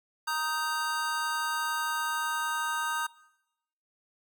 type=chord; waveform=square; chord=Eb major; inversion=second; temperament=just; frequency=933.4 / 1244.5 / 1555.6 Hz; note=Bb5 / Eb6 / G6; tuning=+2 / 0 / -14 cents; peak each=-34 dBFS; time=0.27-3.07 s; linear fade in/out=10 ms; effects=noise-tail reverb RT60 0.9 s tail -21 dB re dry